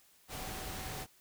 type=tone in noise; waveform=sine; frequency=755 Hz; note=F#5; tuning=35 cents sharp; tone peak=-50 dBFS; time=0.28-1.07 s; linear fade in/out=50 ms; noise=pink; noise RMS=-42 dBFS; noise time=0.28-1.07 s; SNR=-11 dB; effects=white hiss -65 dBFS RMS until 1.2 s